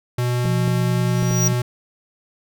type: tone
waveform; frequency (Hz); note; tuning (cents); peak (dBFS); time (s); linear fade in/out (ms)
square; 122.8; B2; -9; -19; 0.18-1.62; 5
type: tone with pitch glide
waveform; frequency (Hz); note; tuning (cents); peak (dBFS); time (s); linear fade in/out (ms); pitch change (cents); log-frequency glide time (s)
sine; 173 to 174.4; F3 to F3; -16 to -2; -21; 0.44-1.53; 5; +14; 0.83-1.41
type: clicks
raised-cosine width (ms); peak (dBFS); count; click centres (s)
2; -16; 4; 0.456 / 0.678 / 1.227 / 1.311
type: tone with exponential growth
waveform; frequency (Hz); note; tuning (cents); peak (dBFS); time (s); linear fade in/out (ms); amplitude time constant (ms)
square; 5760; F#8; -47; -16; 1.02-1.48; 5; 100
effects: none